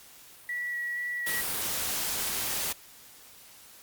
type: tone with vibrato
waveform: sine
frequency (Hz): 1936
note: B6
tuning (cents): -35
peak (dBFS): -30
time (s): 0.49-1.41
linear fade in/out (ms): 2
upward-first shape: square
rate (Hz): 2.1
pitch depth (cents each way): 9
type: noise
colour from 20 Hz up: white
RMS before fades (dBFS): -31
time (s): 1.26-2.73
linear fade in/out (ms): 10
effects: white hiss -52 dBFS RMS until 3.82 s + Opus 48 kbps